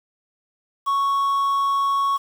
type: tone with quantisation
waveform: triangle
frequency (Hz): 1108.7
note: C#6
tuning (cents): 0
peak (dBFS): -16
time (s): 0.86-2.18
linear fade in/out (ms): 20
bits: 7
effects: none